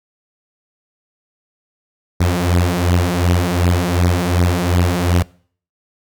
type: beating tone pair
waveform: sawtooth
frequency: 86.9 / 89.6 Hz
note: F2 / F2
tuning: -8 / +45 cents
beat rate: 2.7 Hz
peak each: -12 / -12 dBFS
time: 2.2-5.23 s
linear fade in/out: 10 ms
effects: noise-tail reverb RT60 0.5 s tail -23 dB re dry